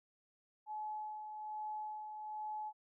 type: tone with tremolo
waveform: sine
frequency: 854 Hz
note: G#5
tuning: 48 cents sharp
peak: -39 dBFS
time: 0.66-2.73 s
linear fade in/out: 50 ms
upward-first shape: sine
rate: 1.2 Hz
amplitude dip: 45%
effects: none